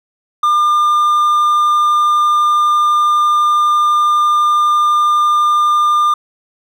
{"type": "tone with hard clipping", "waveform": "triangle", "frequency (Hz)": 1202, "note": "D6", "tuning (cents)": 40, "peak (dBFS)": -10, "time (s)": [0.43, 6.14], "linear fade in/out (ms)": 5, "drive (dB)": 6, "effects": []}